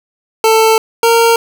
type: tone pair in turn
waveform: 25% pulse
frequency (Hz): 443.8 / 461.5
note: A4 / A#4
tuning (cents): +15 / -17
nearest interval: minor second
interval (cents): 68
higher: second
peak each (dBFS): -3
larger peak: neither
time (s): 0.44-0.78 / 1.03-1.36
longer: first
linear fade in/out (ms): 2
effects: none